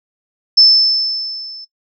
sine tone with level ramp, 5274 Hz, E8, in tune, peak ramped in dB -3 to -31 dBFS, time 0.57-1.65 s, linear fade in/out 10 ms, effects noise-tail reverb RT60 0.1 s tail -17 dB re dry

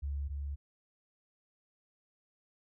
sine tone pair in turn, 70.7 / 70.96 Hz, C#2 / C#2, +35 / +41 cents, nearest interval unison, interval 6 cents, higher second, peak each -33 / -35 dBFS, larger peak first, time 0.02-0.29 / 0.29-0.56 s, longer neither, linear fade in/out 20 ms, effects none

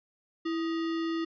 sine tone with sample-and-hold, 329.6 Hz, E4, in tune, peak -28 dBFS, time 0.45-1.25 s, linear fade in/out 10 ms, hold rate 1575 Hz, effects resampled to 11025 Hz

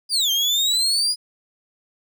35% pulse exponential two-way sweep, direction down then up, 4978 to 3136 to 4978 Hz, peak -16 dBFS, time 0.09-1.16 s, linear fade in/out 50 ms, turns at 0.31 s, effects none

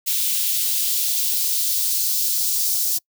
blue noise with high-pass filter sweep, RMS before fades -21 dBFS, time 0.06-2.99 s, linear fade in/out 20 ms, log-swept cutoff 3000 to 5000 Hz, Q 1.5, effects noise-tail reverb RT60 0.1 s tail -26 dB re dry

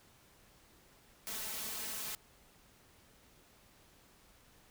white noise with comb filter, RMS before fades -41 dBFS, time 1.27-2.15 s, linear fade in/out 0 ms, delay 4.6 ms, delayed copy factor +1, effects pink hiss -64 dBFS RMS until 4.7 s

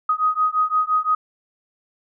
sine beating tone pair, 1250 / 1255.8 Hz, D#6 / D#6, +8 / +16 cents, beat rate 5.8 Hz, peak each -20 dBFS, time 0.09-1.15 s, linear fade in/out 5 ms, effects none

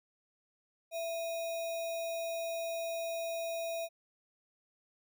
sine tone with sample-and-hold, 665 Hz, E5, 15 cents sharp, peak -34 dBFS, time 0.91-3.89 s, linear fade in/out 50 ms, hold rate 3150 Hz, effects none

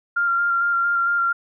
sine tone with vibrato, 1389 Hz, F6, 10 cents flat, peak -17 dBFS, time 0.16-1.33 s, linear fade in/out 10 ms, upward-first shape square, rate 4.4 Hz, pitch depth 14 cents each way, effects none

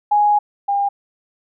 sine tone pair in turn, 830.6 / 803.7 Hz, G#5 / G5, 0 / +43 cents, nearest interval minor second, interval 57 cents, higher first, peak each -11 / -15 dBFS, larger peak first, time 0.11-0.39 / 0.68-0.89 s, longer first, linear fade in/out 10 ms, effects none

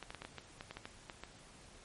clicks, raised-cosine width 0.3 ms, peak -28 dBFS, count 12, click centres 0.027 / 0.105 / 0.147 / 0.22 / 0.25 / 0.383 / 0.609 / 0.71 / 0.77 / 0.855 / 1.098 / 1.236 s, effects pink hiss -58 dBFS RMS until 1.84 s + MP3 48 kbps

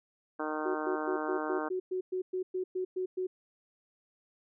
harmonic tone, 154 Hz, D#3, 17 cents flat, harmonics 2 / 3 / 4 / 5 / 6 / 7 / 8 / 9 / 10, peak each -37 / -39 / -40 / -41 / -42 / -42 / -43 / -44 / -44 dBFS, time 0.39-1.69 s, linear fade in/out 10 ms
sine tone bursts, 370 Hz, F#4, in tune, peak -30 dBFS, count 13, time 0.65-3.27 s, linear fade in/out 10 ms, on 100 ms, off 110 ms
effects none

